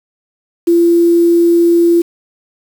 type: tone with quantisation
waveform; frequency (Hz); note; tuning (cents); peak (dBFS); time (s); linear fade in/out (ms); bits
sine; 341.5; F4; -39; -6; 0.67-2.02; 10; 5
effects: none